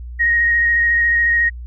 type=tone with vibrato; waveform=sine; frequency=1874 Hz; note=A#6; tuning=9 cents sharp; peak=-12 dBFS; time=0.19-1.5 s; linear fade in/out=20 ms; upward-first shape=square; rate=14 Hz; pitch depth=10 cents each way; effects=added 60 Hz sine -28 dBFS peak until 1.66 s